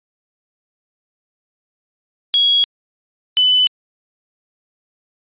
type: tone pair in turn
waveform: sine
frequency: 3322 / 3004 Hz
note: G#7 / F#7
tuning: 0 / +26 cents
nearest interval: major second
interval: 174 cents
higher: first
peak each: -10 dBFS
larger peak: neither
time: 2.34-2.64 / 3.37-3.67 s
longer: neither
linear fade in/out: 0 ms
effects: resampled to 8000 Hz

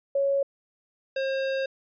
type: tone pair in turn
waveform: sine / square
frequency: 554.4 / 535.8 Hz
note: C#5 / C5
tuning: 0 / +41 cents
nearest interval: minor second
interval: 59 cents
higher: first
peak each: -21 / -26 dBFS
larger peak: first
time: 0.15-0.43 / 1.16-1.66 s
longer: second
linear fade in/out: 5 ms
effects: resampled to 11025 Hz

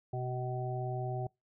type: harmonic tone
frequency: 126 Hz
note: B2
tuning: 35 cents sharp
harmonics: 1 / 3 / 5 / 6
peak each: -35 / -41 / -43 / -41 dBFS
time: 0.13-1.27 s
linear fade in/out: 5 ms
effects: noise-tail reverb RT60 0.2 s tail -25 dB re dry

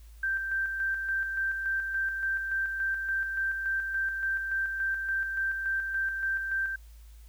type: tone with tremolo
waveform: sine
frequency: 1568 Hz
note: G6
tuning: in tune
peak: -26 dBFS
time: 0.23-6.76 s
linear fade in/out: 5 ms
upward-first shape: square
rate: 3.5 Hz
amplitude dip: 40%
effects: added 55 Hz sine -47 dBFS peak until 7.28 s + white hiss -63 dBFS RMS until 7.28 s

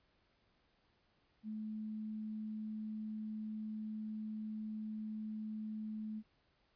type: tone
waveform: sine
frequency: 215.8 Hz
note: A3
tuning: 33 cents flat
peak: -40 dBFS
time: 1.43-6.23 s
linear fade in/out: 50 ms
effects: pink hiss -75 dBFS RMS until 6.75 s + resampled to 11025 Hz

